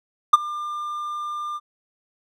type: tone with ADSR envelope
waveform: triangle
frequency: 1198 Hz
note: D6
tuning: 34 cents sharp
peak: -3 dBFS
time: 0.33-1.6 s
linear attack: 8 ms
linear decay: 24 ms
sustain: -22 dB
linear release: 40 ms
effects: none